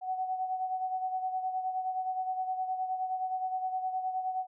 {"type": "beating tone pair", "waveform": "sine", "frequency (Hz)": [746, 755.6], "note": ["F#5", "F#5"], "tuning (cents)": [14, 36], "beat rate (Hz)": 9.6, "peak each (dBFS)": [-31, -39], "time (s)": [0.01, 4.47], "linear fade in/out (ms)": 50, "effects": []}